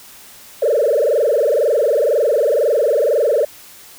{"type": "tone with frequency modulation", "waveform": "sine", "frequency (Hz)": 523.3, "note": "C5", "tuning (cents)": 0, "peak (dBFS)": -11, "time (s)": [0.62, 3.45], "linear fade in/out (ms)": 5, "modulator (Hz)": 22, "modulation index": 4, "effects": ["tanh soft clip ceiling -7 dBFS", "white hiss -41 dBFS RMS until 3.98 s"]}